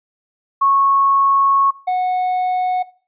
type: tone pair in turn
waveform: sine / triangle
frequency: 1100 / 734.2 Hz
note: C#6 / F#5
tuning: -14 / -14 cents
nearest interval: perfect fifth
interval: 700 cents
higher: first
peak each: -11 / -13 dBFS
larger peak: first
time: 0.61-1.71 / 1.87-2.83 s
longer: first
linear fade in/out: 10 ms
effects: noise-tail reverb RT60 0.4 s tail -20 dB re dry + resampled to 8000 Hz